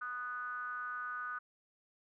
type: ring-modulated tone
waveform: triangle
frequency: 125.9 Hz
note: B2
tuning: 34 cents sharp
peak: -33 dBFS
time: 0.01-1.39 s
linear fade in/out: 10 ms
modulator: 1360 Hz
effects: none